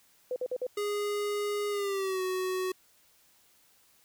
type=tone bursts; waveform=sine; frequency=503 Hz; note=B4; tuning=32 cents sharp; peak=-29 dBFS; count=4; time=0.31-0.667 s; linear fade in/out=2 ms; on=51 ms; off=51 ms
type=tone with pitch glide; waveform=square; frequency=412.4 to 371.7 Hz; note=G#4 to F#4; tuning=-12 to +8 cents; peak=-30 dBFS; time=0.77-2.72 s; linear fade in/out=5 ms; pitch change=-180 cents; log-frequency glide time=1.7-2.22 s
effects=white hiss -64 dBFS RMS until 4.04 s